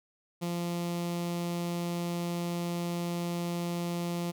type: tone with notch filter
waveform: sawtooth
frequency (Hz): 172.8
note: F3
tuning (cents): -18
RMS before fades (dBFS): -33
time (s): 0.41-4.32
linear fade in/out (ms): 20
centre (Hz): 1600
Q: 1.7
effects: none